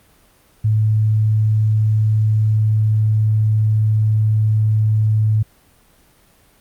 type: tone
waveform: sine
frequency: 108.2 Hz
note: A2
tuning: 29 cents flat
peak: -12 dBFS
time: 0.64-5.43 s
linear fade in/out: 10 ms
effects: pink hiss -53 dBFS RMS until 6.6 s + Opus 32 kbps